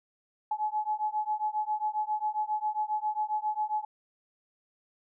sine beating tone pair, 849 / 856.4 Hz, G#5 / A5, +38 / -47 cents, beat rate 7.4 Hz, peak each -31 dBFS, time 0.51-3.85 s, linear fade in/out 5 ms, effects none

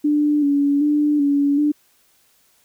sine tone with vibrato, 290 Hz, D4, 22 cents flat, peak -14 dBFS, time 0.04-1.72 s, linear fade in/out 10 ms, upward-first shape square, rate 1.3 Hz, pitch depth 36 cents each way, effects white hiss -59 dBFS RMS until 2.64 s

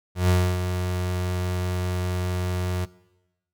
35% pulse tone with ADSR envelope, 90.5 Hz, F#2, 38 cents flat, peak -14 dBFS, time 0.15-2.86 s, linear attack 140 ms, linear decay 280 ms, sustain -8 dB, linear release 22 ms, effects noise-tail reverb RT60 1.0 s tail -20 dB re dry

